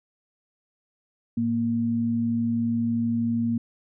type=tone pair together; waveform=sine; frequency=110.01 / 233.1 Hz; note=A2 / A#3; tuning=0 / 0 cents; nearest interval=octave + minor second; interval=1300 cents; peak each=-31 / -22 dBFS; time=1.37-3.58 s; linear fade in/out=5 ms; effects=none